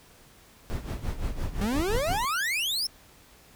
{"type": "noise with tremolo", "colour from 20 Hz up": "brown", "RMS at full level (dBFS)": -28, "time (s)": [0.7, 2.25], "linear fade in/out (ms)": 0, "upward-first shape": "sine", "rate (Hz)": 5.8, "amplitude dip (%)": 75}
{"type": "exponential sweep", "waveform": "40% pulse", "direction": "up", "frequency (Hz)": [190, 5500], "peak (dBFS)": -25, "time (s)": [1.61, 2.87], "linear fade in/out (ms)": 5}
{"effects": ["pink hiss -55 dBFS RMS until 3.55 s"]}